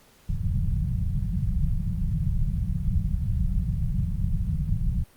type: low-pass noise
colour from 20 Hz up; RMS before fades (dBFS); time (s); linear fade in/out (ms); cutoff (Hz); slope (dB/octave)
pink; -25; 0.29-5.04; 5; 190; 96
effects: pink hiss -57 dBFS RMS until 5.16 s + Opus 48 kbps